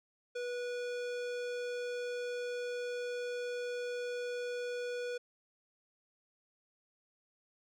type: tone with hard clipping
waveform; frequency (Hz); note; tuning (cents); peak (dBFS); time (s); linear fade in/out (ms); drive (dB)
sine; 488.3; B4; -20; -38; 0.35-5.18; 10; 18
effects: none